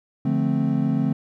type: chord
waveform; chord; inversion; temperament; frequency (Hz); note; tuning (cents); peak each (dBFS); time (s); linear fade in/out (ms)
triangle; D minor seventh; none; equal; 146.83 / 174.61 / 220 / 261.6; D3 / F3 / A3 / C4; 0 / 0 / 0 / 0; -22 / -25 / -22 / -22; 0.25-1.13; 5
effects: none